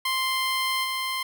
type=tone with level steps; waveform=15% pulse; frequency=1046.5 Hz; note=C6; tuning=in tune; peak=-17 / -20 dBFS; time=0.05-1.23 s; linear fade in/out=5 ms; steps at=0.83 s; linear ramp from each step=20 ms; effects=none